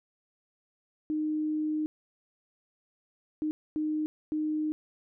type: tone bursts at uneven times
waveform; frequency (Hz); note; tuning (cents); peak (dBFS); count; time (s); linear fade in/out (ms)
sine; 307.3; D#4; -21; -27; 4; 1.1-1.86 / 3.42-3.51 / 3.76-4.06 / 4.32-4.72; 0
effects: none